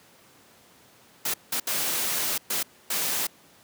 white noise bursts at uneven times, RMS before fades -27 dBFS, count 5, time 1.25-1.34 / 1.52-1.6 / 1.67-2.38 / 2.5-2.63 / 2.9-3.27 s, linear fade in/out 5 ms, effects pink hiss -55 dBFS RMS until 3.63 s + high-pass 150 Hz 12 dB/octave

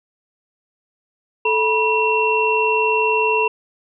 sine tone cluster, 437.8 / 971 / 2720 Hz, A4 / B5 / F7, -9 / -30 / -46 cents, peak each -19 dBFS, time 1.45-3.48 s, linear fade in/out 5 ms, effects none

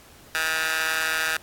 15% pulse tone with high-pass filter, 159.7 Hz, D#3, 45 cents sharp, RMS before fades -25 dBFS, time 0.35-1.37 s, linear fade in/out 0 ms, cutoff 1500 Hz, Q 1.7, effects pink hiss -50 dBFS RMS until 1.42 s + AAC 64 kbps

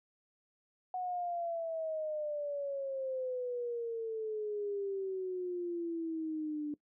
sine exponential sweep, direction down, 739 to 293.7 Hz, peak -34 dBFS, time 0.94-6.74 s, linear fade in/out 2 ms, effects noise-tail reverb RT60 0.1 s tail -20 dB re dry

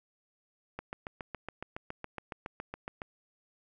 click train, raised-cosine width 0.5 ms, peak -23 dBFS, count 17, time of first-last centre 0.79-3.018 s, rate 7.18 Hz, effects none

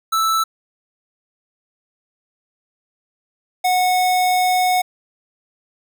square tone pair in turn, 1318.5 / 733 Hz, E6 / F#5, 0 / -16 cents, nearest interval minor seventh, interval 1016 cents, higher first, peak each -16 / -15 dBFS, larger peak second, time 0.12-0.44 / 3.64-4.82 s, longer second, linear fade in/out 10 ms, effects none

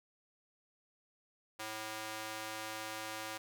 square tone with high-pass filter, 109 Hz, A2, 16 cents flat, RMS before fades -43 dBFS, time 1.59-3.38 s, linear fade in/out 10 ms, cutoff 680 Hz, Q 0.57, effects none

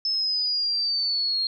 sine exponential sweep, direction down, 5250 to 4232 Hz, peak -22 dBFS, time 0.05-1.47 s, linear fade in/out 2 ms, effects none

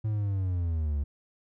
triangle linear sweep, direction down, 110.1 to 69.3 Hz, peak -24 dBFS, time 0.04-1.04 s, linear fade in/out 10 ms, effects none

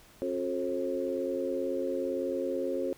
harmonic tone with a mistuned harmonic, 89.5 Hz, F2, 43 cents sharp, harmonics 3 / 4 / 5 / 6, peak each -36 / -34 / -36 / -33 dBFS, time 0.22-2.93 s, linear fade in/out 0 ms, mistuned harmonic 5, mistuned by -45 cents, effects pink hiss -57 dBFS RMS until 2.97 s

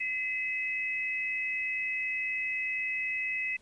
sine tone pair together, 2037 / 2567 Hz, C7 / E7, -47 / -47 cents, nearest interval major third, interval 400 cents, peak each -33 / -32 dBFS, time 0-3.57 s, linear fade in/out 10 ms, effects pink hiss -63 dBFS RMS until 3.61 s + resampled to 22050 Hz

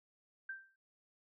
sine tone with exponential decay, 1568 Hz, G6, in tune, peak -38 dBFS, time 0.49-0.76 s, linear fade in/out 5 ms, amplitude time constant 58 ms, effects none

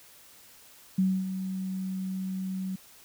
sine tone with ADSR envelope, 188.6 Hz, F#3, 33 cents sharp, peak -20 dBFS, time 0.98-2.76 s, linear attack 8 ms, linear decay 260 ms, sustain -10 dB, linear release 8 ms, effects white hiss -54 dBFS RMS until 3.04 s

